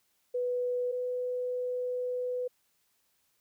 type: tone pair in turn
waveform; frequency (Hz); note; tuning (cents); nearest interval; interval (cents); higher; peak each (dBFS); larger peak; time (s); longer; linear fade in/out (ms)
sine; 493.9 / 497.9; B4 / B4; 0 / +14; unison; 14; second; -28 / -30; first; 0.34-0.92 / 0.92-2.48; second; 10
effects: white hiss -73 dBFS RMS until 3.4 s